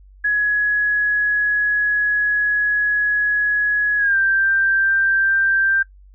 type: tone with pitch glide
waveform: sine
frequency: 1679 to 1575.6 Hz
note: G#6 to G6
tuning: +18 to +8 cents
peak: -14 dBFS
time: 0.24-5.83 s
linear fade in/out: 10 ms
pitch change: -110 cents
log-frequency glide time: 3.98-4.16 s
effects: noise-tail reverb RT60 0.1 s tail -17 dB re dry + added 48 Hz sine -43 dBFS peak until 6.14 s